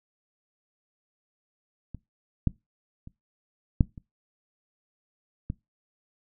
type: clicks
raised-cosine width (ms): 5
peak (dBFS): -25 / -10 / -30 / -6 / -29 / -18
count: 6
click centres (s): 1.947 / 2.473 / 3.074 / 3.808 / 3.978 / 5.501
effects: noise-tail reverb RT60 0.2 s tail -21 dB re dry